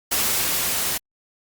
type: noise with level ramp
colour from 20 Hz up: white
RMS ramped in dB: -21 to -24 dBFS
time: 0.11-0.98 s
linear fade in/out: 10 ms
effects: Opus 48 kbps